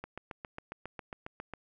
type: click train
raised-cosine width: 0.5 ms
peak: -25 dBFS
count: 12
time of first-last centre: 0.04-1.537 s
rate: 7.35 Hz
effects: none